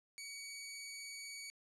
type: tone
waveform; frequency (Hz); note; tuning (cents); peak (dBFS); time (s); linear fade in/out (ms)
15% pulse; 2258; C#7; +31; -39; 0.18-1.5; 0
effects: low-pass 11000 Hz 12 dB/octave